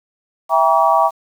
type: chord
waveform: sine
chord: E diminished seventh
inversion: none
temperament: just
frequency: 659.3 / 791.1 / 949.3 / 1139.2 Hz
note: E5 / G5 / Bb5 / Db6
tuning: 0 / +16 / +31 / +47 cents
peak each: -16 dBFS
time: 0.49-1.11 s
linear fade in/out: 50 ms
effects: 7-bit